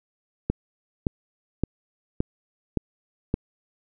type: click train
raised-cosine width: 3 ms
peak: -9 dBFS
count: 6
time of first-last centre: 0.5-3.341 s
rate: 1.76 Hz
effects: none